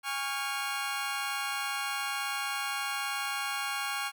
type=chord; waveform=20% pulse; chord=Db major; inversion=second; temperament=equal with one note detuned; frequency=816.8 / 1108.7 / 1396.9 Hz; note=Ab5 / Db6 / F6; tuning=-29 / 0 / 0 cents; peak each=-31 dBFS; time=0.03-4.12 s; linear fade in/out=50 ms; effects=none